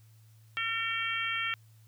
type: harmonic tone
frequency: 454.5 Hz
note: A#4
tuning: 44 cents flat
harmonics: 3 / 4 / 5 / 6 / 7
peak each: -36 / -36 / -35 / -37 / -37 dBFS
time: 0.57-1.54 s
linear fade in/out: 0 ms
effects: added 110 Hz sine -55 dBFS peak until 1.87 s + white hiss -68 dBFS RMS until 1.87 s